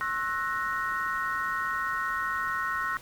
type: chord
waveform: sine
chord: F# dominant seventh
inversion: second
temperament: equal with one note detuned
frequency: 1081.5 / 1318.5 / 1480 / 1864.7 Hz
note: C#6 / E6 / F#6 / A#6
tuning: -43 / 0 / 0 / 0 cents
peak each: -33 dBFS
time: 0.01-2.97 s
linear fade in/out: 0 ms
effects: pink hiss -49 dBFS RMS until 3.01 s